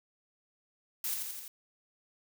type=noise with echo; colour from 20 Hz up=blue; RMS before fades=-34 dBFS; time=1.04-1.14 s; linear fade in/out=2 ms; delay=85 ms; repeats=4; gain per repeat=-3 dB; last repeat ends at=1.48 s; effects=none